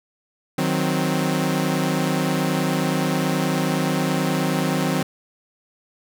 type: chord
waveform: sawtooth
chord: C diminished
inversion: first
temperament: equal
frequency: 155.56 / 185 / 261.6 Hz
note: Eb3 / Gb3 / C4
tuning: 0 / 0 / 0 cents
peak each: -20 dBFS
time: 0.58-5.03 s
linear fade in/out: 5 ms
effects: none